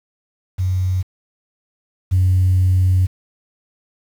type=tone pair in turn; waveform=sine; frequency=92.5 / 92.5 Hz; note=F#2 / F#2; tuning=0 / 0 cents; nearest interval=unison; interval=0 cents; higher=neither; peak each=-15 / -10 dBFS; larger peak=second; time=0.58-1.03 / 2.11-3.07 s; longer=second; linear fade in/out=20 ms; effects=tanh soft clip ceiling -8 dBFS + 7-bit